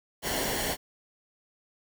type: noise with comb filter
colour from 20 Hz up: pink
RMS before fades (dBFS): -30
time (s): 0.22-0.77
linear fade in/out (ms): 50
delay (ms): 0.8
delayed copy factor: -0.6
effects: none